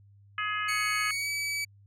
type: harmonic tone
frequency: 420.5 Hz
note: G#4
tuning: 22 cents sharp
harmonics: 3 / 4 / 5 / 6 / 7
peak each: -32 / -34 / -36 / -38 / -39 dBFS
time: 0.38-1.11 s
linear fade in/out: 2 ms
type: tone with pitch glide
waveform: sawtooth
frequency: 2217 to 2289 Hz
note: C#7 to D7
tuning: 0 to -45 cents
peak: -26 dBFS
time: 0.68-1.65 s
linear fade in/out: 10 ms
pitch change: +55 cents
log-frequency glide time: 1.1-1.29 s
effects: added 100 Hz sine -54 dBFS peak until 1.86 s + low-pass 12000 Hz 12 dB/octave